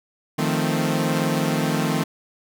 sawtooth chord, F dominant seventh, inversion third, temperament equal, 155.56 / 174.61 / 220 / 261.6 Hz, Eb3 / F3 / A3 / C4, 0 / 0 / 0 / 0 cents, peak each -20 / -23 / -22 / -22 dBFS, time 0.38-2.04 s, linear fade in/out 10 ms, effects none

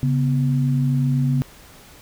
sine tone pair together, 138.59 / 246.5 Hz, C#3 / B3, 0 / -3 cents, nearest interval minor seventh, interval 997 cents, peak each -17 / -23 dBFS, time 0.03-1.42 s, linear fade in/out 0 ms, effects pink hiss -46 dBFS RMS until 2.01 s

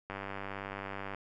click train, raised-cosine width 0.5 ms, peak -24 dBFS, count 104, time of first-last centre 0.1-1.147 s, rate 98.4 Hz, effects none

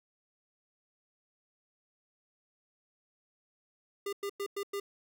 square tone bursts, 401.2 Hz, G4, 40 cents sharp, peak -34 dBFS, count 5, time 4.06-4.8 s, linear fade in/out 5 ms, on 68 ms, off 100 ms, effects none

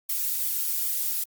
violet noise with flanger, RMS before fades -27 dBFS, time 0.09-1.24 s, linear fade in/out 5 ms, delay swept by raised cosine 0.88 to 3.28 ms, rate 2.6 Hz, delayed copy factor +0.55, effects Opus 48 kbps

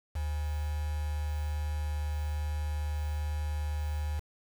sine tone with quantisation, 74.9 Hz, D2, 35 cents sharp, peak -30 dBFS, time 0.15-4.2 s, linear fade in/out 10 ms, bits 7, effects none

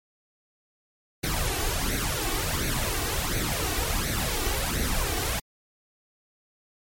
pink noise with flanger, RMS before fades -27 dBFS, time 1.23-5.4 s, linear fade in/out 10 ms, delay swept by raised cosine 0.48 to 2.68 ms, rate 1.4 Hz, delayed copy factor +0.7, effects MP3 64 kbps

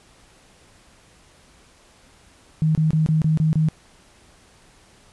sine tone bursts, 157 Hz, D#3, 16 cents sharp, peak -15 dBFS, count 7, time 2.62-3.686 s, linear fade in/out 0 ms, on 130 ms, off 26 ms, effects pink hiss -53 dBFS RMS until 5.12 s + resampled to 24000 Hz

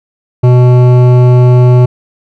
sine tone with hard clipping, 124.2 Hz, B2, 10 cents sharp, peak -4 dBFS, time 0.43-1.86 s, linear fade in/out 10 ms, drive 13 dB, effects none

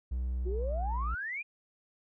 triangle tone with pitch glide, 62.4 to 57.89 Hz, B1 to A#1, +19 to -11 cents, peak -28 dBFS, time 0.11-1.15 s, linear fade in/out 10 ms, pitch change -130 cents, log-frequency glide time 0.37-1.02 s
sine exponential sweep, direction up, 349.2 to 2500 Hz, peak -34 dBFS, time 0.45-1.43 s, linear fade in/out 20 ms
effects tanh soft clip ceiling -21 dBFS

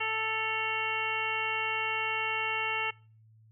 harmonic tone with a mistuned harmonic, 440 Hz, A4, in tune, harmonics 1 / 2 / 3 / 4 / 5 / 6 / 7, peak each -41 / -36 / -37 / -39 / -34 / -33 / -41 dBFS, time 0-2.91 s, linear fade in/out 10 ms, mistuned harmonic 6, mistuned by +71 cents, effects noise-tail reverb RT60 0.4 s tail -24 dB re dry + added 110 Hz sine -56 dBFS peak until 3.51 s

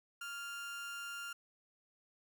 30% pulse tone with amplitude modulation, 1396.9 Hz, F6, in tune, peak -38 dBFS, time 0.21-1.33 s, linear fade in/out 5 ms, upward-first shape sine, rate 275 Hz, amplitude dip 35%, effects none

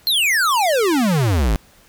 square exponential sweep, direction down, 4313 to 46.54 Hz, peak -15 dBFS, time 0.07-1.56 s, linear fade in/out 0 ms, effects pink hiss -51 dBFS RMS until 1.88 s

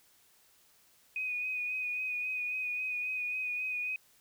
sine tone with vibrato, 2489 Hz, D#7, in tune, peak -32 dBFS, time 1.16-3.96 s, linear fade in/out 2 ms, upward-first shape sine, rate 3.7 Hz, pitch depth 25 cents each way, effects white hiss -65 dBFS RMS until 4.2 s

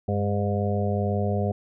harmonic tone with a mistuned harmonic, 102.1 Hz, G#2, 29 cents flat, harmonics 1 / 2 / 4 / 5 / 6 / 7, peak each -25 / -28 / -31 / -32 / -33 / -33 dBFS, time 0.08-1.52 s, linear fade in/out 5 ms, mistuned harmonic 1, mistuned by -61 cents, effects none

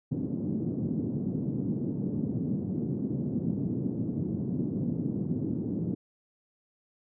white band-pass noise, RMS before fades -31 dBFS, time 0.11-5.95 s, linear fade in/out 10 ms, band 120 to 280 Hz, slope 24 dB/octave, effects none

